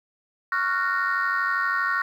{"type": "chord", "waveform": "sine", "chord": "Gb major seventh", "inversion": "second", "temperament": "just", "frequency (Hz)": [1110, 1387.5, 1480, 1850], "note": ["Db6", "F6", "Gb6", "Bb6"], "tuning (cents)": [2, -12, 0, -14], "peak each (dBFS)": -26, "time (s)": [0.52, 2.02], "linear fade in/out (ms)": 2, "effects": ["tanh soft clip ceiling -15 dBFS", "9-bit"]}